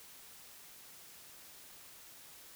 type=silence; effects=white hiss -55 dBFS RMS until 2.55 s